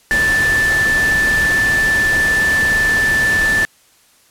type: tone in noise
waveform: sine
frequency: 1760 Hz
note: A6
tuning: in tune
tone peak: -12 dBFS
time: 0.11-3.65 s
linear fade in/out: 0 ms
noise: pink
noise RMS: -23 dBFS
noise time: 0.11-3.65 s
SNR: +8 dB
effects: white hiss -52 dBFS RMS until 4.3 s + low-pass 12000 Hz 12 dB/octave